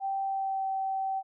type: tone with pitch glide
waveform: sine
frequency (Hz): 780 to 771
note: G5 to G5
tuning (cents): -9 to -29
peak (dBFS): -28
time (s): 0-1.23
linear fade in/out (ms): 50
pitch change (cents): -20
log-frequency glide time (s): 0.22-0.67
effects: none